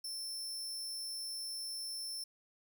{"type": "tone", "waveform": "sawtooth", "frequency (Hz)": 5350, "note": "E8", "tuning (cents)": 25, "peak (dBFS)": -37, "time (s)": [0.04, 2.24], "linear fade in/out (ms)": 5, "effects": []}